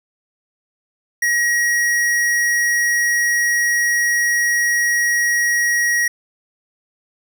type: tone with hard clipping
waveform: sine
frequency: 1900 Hz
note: A#6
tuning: 33 cents sharp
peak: -16 dBFS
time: 1.22-6.08 s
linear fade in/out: 5 ms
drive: 15 dB
effects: none